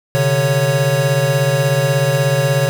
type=tone cluster; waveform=square; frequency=131 / 147.5 / 555 Hz; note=C3 / D3 / C#5; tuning=+2 / +8 / +2 cents; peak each=-18 dBFS; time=0.15-2.69 s; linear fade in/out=0 ms; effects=none